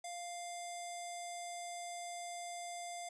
square tone with low-pass filter, 698.5 Hz, F5, in tune, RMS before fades -45 dBFS, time 0.04-3.09 s, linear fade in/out 5 ms, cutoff 8200 Hz, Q 4.9, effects none

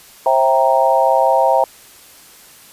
sine chord, C dominant seventh, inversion none, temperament equal with one note detuned, 532.4 / 659.3 / 784 / 932.3 Hz, C5 / E5 / G5 / Bb5, +30 / 0 / 0 / 0 cents, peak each -16 dBFS, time 0.26-1.64 s, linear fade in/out 2 ms, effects white hiss -43 dBFS RMS until 2.72 s + resampled to 32000 Hz

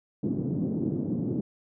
white band-pass noise, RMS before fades -29 dBFS, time 0.23-1.41 s, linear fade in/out 5 ms, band 130 to 300 Hz, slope 24 dB/octave, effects none

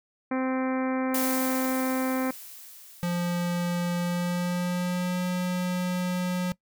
harmonic tone, 260 Hz, C4, 11 cents flat, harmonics 1 / 2 / 3 / 4 / 5 / 6 / 7 / 8 / 9, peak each -26 / -32 / -36 / -38 / -40 / -42 / -43 / -44 / -45 dBFS, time 0.31-2.31 s, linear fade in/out 5 ms
blue noise with exponential decay, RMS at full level -29 dBFS, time 1.14-4.69 s, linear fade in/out 5 ms, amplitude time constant 770 ms
square tone with pitch glide, 174.8 to 180.55 Hz, F3 to F#3, +2 to -42 cents, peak -26 dBFS, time 3.03-6.52 s, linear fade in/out 0 ms, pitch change +56 cents, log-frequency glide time 4.01-5.22 s
effects noise-tail reverb RT60 0.1 s tail -21 dB re dry

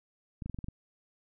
clicks, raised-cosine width 5 ms, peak -26 dBFS, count 7, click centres 0.422 / 0.46 / 0.497 / 0.545 / 0.588 / 0.643 / 0.685 s, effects none

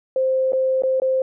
sine tone with dropouts, 523.3 Hz, C5, in tune, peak -16 dBFS, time 0.16-1.22 s, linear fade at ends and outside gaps 2 ms, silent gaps 0.522-0.532 / 0.822-0.835 / 1-1.019 s, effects none

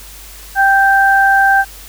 sine tone pair together, 784 / 1568 Hz, G5 / G6, 0 / 0 cents, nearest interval octave, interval 1200 cents, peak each -10 dBFS, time 0.55-1.65 s, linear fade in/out 50 ms, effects added 49 Hz sine -36 dBFS peak until 1.88 s + white hiss -36 dBFS RMS until 1.88 s

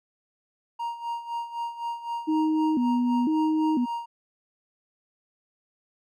triangle tone with tremolo, 937 Hz, A#5, 9 cents sharp, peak -25 dBFS, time 0.79-4.06 s, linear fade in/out 10 ms, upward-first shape sine, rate 3.9 Hz, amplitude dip 75%
sine tone with vibrato, 277.2 Hz, C#4, in tune, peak -21 dBFS, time 2.27-3.86 s, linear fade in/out 20 ms, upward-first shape square, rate 1 Hz, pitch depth 210 cents each way
effects none

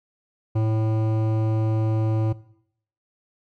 triangle tone with hard clipping, 110 Hz, A2, in tune, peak -21 dBFS, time 0.55-2.33 s, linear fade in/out 10 ms, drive 18 dB, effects noise-tail reverb RT60 0.7 s tail -19 dB re dry

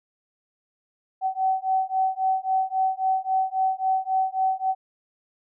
sine beating tone pair, 758 / 761.7 Hz, F#5 / G5, +42 / -50 cents, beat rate 3.7 Hz, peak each -24 dBFS, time 1.21-4.75 s, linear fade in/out 50 ms, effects none

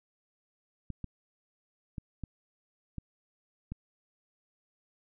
clicks, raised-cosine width 5 ms, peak -25 dBFS, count 6, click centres 0.903 / 1.043 / 1.982 / 2.237 / 2.983 / 3.72 s, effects none

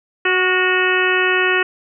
harmonic tone with a mistuned harmonic, 370 Hz, F#4, in tune, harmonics 1 / 2 / 3 / 4 / 5 / 6 / 7 / 8, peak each -19 / -28 / -24 / -20 / -19 / -29 / -21 / -27 dBFS, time 0.25-1.63 s, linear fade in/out 5 ms, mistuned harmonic 4, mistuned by -35 cents, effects none

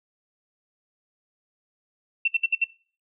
sine tone bursts, 2700 Hz, E7, 41 cents sharp, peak -18 dBFS, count 5, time 2.25-2.642 s, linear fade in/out 5 ms, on 28 ms, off 63 ms, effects noise-tail reverb RT60 0.4 s tail -20 dB re dry

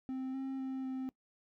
triangle tone with pitch steps, 261.4 / 266.9 / 263.8 / 261.4 Hz, C4 / C4 / C4 / C4, -1 / +35 / +14 / -1 cents, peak -34 dBFS, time 0.09-1.09 s, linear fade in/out 0 ms, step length 250 ms, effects noise-tail reverb RT60 0.1 s tail -21 dB re dry

